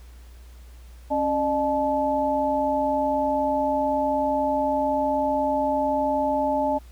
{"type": "tone cluster", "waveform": "sine", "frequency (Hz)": [273.9, 605, 864], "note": ["C#4", "D#5", "A5"], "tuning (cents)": [-21, -49, -32], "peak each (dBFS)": [-27, -24, -24], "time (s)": [1.1, 6.79], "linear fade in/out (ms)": 20, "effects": ["added 60 Hz sine -42 dBFS peak until 6.91 s", "pink hiss -56 dBFS RMS until 6.91 s"]}